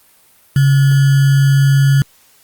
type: tone with sample-and-hold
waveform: sine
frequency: 137.9 Hz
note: C#3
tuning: 9 cents flat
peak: -7 dBFS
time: 0.56-2.02 s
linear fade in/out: 2 ms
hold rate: 1575 Hz
effects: white hiss -50 dBFS RMS until 2.43 s + Opus 32 kbps